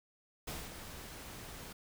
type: noise with ADSR envelope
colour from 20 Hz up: pink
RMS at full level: -41 dBFS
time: 0.47-1.73 s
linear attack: 9 ms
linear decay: 220 ms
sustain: -7 dB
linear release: 8 ms
effects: none

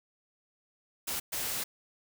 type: noise bursts at uneven times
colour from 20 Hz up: white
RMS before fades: -34 dBFS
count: 2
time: 1.07-1.2 / 1.32-1.64 s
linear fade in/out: 10 ms
effects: none

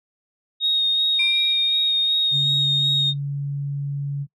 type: tone with vibrato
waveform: sine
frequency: 3729 Hz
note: A#7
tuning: in tune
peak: -16 dBFS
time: 0.6-3.14 s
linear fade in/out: 50 ms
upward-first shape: sine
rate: 2.7 Hz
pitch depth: 15 cents each way
type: tone with exponential decay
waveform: sine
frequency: 2367 Hz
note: D7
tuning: 13 cents sharp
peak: -18 dBFS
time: 1.19-2.3 s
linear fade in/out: 5 ms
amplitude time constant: 240 ms
type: tone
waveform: sine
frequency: 141.5 Hz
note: C#3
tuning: 36 cents sharp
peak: -23 dBFS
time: 2.31-4.27 s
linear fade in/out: 50 ms
effects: noise-tail reverb RT60 0.1 s tail -23 dB re dry + tanh soft clip ceiling -10 dBFS

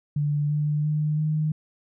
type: tone with pitch steps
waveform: sine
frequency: 146.83 / 149.22 / 151.66 / 154.13 Hz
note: D3 / D3 / D#3 / D#3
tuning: 0 / +28 / -44 / -16 cents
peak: -21 dBFS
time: 0.16-1.52 s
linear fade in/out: 5 ms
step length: 340 ms
effects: none

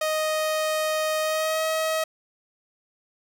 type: tone with pitch glide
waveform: sawtooth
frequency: 623 to 636.1 Hz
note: D#5 to D#5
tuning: +2 to +38 cents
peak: -19 dBFS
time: 0.01-2.04 s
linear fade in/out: 5 ms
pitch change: +36 cents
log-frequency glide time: 1.21-1.64 s
effects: none

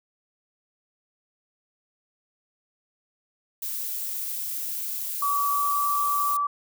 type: noise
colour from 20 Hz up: violet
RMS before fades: -31 dBFS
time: 3.62-6.37 s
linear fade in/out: 5 ms
type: tone with pitch glide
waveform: sine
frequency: 1143 to 1156.3 Hz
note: D6 to D6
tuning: -47 to -27 cents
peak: -22 dBFS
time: 5.22-6.47 s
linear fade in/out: 5 ms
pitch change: +20 cents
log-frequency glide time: 5.37-5.91 s
effects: none

